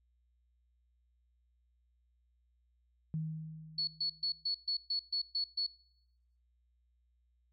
sine tone with exponential decay, 158 Hz, D#3, 27 cents sharp, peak -32 dBFS, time 3.14-4.48 s, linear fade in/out 0 ms, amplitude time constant 290 ms
sine tone bursts, 4402 Hz, C#8, 13 cents flat, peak -31 dBFS, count 9, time 3.78-5.666 s, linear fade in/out 5 ms, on 94 ms, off 130 ms
effects noise-tail reverb RT60 0.8 s tail -22 dB re dry + added 60 Hz sine -70 dBFS peak until 7.52 s

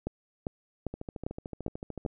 two click trains, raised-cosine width 2 ms, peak -18 / -24 dBFS, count 6 / 16, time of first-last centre 0.07-2.062 / 0.94-2.051 s, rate 2.51 / 13.5 Hz, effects none

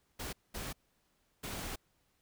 pink noise bursts at uneven times, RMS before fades -41 dBFS, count 3, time 0.19-0.33 / 0.54-0.73 / 1.43-1.76 s, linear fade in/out 10 ms, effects pink hiss -75 dBFS RMS until 2.21 s

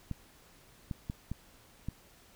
clicks, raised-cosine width 5 ms, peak -23 dBFS, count 5, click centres 0.113 / 0.912 / 1.099 / 1.316 / 1.886 s, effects pink hiss -60 dBFS RMS until 2.35 s

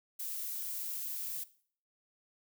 violet noise, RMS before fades -39 dBFS, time 0.19-1.44 s, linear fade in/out 10 ms, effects noise-tail reverb RT60 0.5 s tail -17 dB re dry

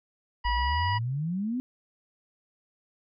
harmonic tone, 970 Hz, B5, 31 cents flat, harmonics 1 / 2 / 3 / 5, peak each -27 / -33 / -37 / -41 dBFS, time 0.44-0.99 s, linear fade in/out 20 ms
sine exponential sweep, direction up, 51.91 to 261.6 Hz, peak -27 dBFS, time 0.45-1.6 s, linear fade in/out 0 ms
effects none

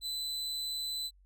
40% pulse tone, 4012 Hz, B7, 26 cents sharp, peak -33 dBFS, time 0.01-1.11 s, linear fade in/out 50 ms, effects added 47 Hz sine -59 dBFS peak until 1.25 s

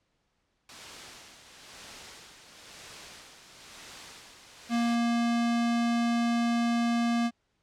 white noise with tremolo, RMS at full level -42 dBFS, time 0.69-4.95 s, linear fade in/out 2 ms, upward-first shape sine, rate 1 Hz, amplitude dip 55%
square tone, 235 Hz, A#3, 14 cents sharp, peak -25 dBFS, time 4.69-7.31 s, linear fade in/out 50 ms
effects pink hiss -75 dBFS RMS until 7.62 s + low-pass 6000 Hz 12 dB/octave

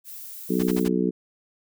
violet noise, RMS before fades -39 dBFS, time 0.04-0.87 s, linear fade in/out 50 ms
harmonic tone, 61.74 Hz, B1, in tune, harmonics 3 / 4 / 5 / 6 / 7, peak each -25 / -26 / -27 / -28 / -28 dBFS, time 0.49-1.11 s, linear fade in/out 20 ms
pink noise bursts, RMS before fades -34 dBFS, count 4, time 0.59-0.885 s, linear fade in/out 10 ms, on 40 ms, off 45 ms
effects none

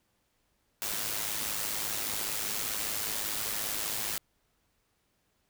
white noise with amplitude modulation, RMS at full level -31 dBFS, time 0.82-4.18 s, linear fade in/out 0 ms, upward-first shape sine, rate 105 Hz, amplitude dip 55%, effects pink hiss -74 dBFS RMS until 5.49 s

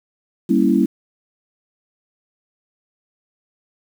sine chord, G diminished seventh, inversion none, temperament equal, 196 / 233.1 / 277.2 / 329.6 Hz, G3 / Bb3 / Db4 / Fb4, 0 / 0 / 0 / 0 cents, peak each -18 dBFS, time 0.49-0.86 s, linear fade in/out 10 ms, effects 7-bit

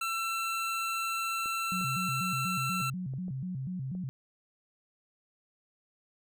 25% pulse tone, 1343 Hz, E6, 32 cents sharp, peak -27 dBFS, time 0.01-2.9 s, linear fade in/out 5 ms
clicks, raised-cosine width 2 ms, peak -36 dBFS, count 6, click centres 1.459 / 1.812 / 2.803 / 3.137 / 3.282 / 3.951 s
sine tone with vibrato, 155.56 Hz, D#3, in tune, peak -33 dBFS, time 1.72-4.09 s, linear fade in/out 0 ms, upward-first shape square, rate 4.1 Hz, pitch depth 280 cents each way
effects none

